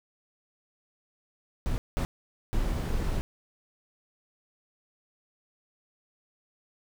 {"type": "noise bursts at uneven times", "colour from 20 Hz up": "brown", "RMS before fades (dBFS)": -28, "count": 3, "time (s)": [[1.66, 1.78], [1.97, 2.05], [2.53, 3.21]], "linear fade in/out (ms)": 0, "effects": []}